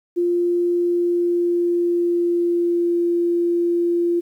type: tone with pitch glide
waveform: sine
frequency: 349.2 to 344.8 Hz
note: F4 to F4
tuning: 0 to -22 cents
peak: -16 dBFS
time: 0.16-4.21 s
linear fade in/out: 20 ms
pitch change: -22 cents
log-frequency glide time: 0.71-2.98 s
effects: 9-bit